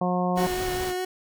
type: harmonic tone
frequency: 180 Hz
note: F#3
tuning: 47 cents flat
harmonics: 1 / 2 / 3 / 4 / 5 / 6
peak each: -25 / -32 / -30 / -28 / -33 / -33 dBFS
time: 0.01-0.47 s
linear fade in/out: 5 ms
type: noise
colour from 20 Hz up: pink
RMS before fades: -34 dBFS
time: 0.35-0.94 s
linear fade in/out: 50 ms
type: tone with vibrato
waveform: 30% pulse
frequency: 366.9 Hz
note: F#4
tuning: 15 cents flat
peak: -24 dBFS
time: 0.37-1.05 s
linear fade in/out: 5 ms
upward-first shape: sine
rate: 4.9 Hz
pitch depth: 16 cents each way
effects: none